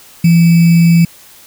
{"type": "tone with sample-and-hold", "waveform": "sine", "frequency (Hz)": 168.5, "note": "E3", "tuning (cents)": 38, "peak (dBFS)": -4, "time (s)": [0.24, 1.05], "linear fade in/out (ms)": 5, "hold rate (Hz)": 2450, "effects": ["white hiss -40 dBFS RMS until 1.46 s"]}